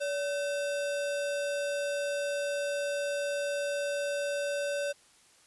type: tone with sample-and-hold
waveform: sine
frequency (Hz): 572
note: D5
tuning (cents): -46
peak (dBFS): -29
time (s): 0-4.93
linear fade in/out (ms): 20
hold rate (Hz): 2100
effects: white hiss -61 dBFS RMS until 5.46 s + resampled to 24000 Hz